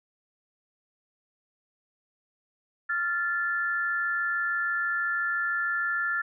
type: tone pair together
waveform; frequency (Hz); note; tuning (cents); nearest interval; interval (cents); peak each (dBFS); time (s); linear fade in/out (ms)
sine; 1386.6 / 1747; F6 / A6; -13 / -13; major third; 400; -28; 2.89-6.22; 10
effects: none